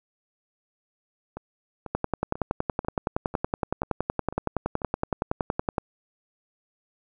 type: two click trains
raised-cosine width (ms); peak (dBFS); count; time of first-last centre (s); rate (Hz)
1; -10 / -21; 42 / 8; 1.95-5.782 / 1.37-4.818; 10.7 / 2.03
effects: none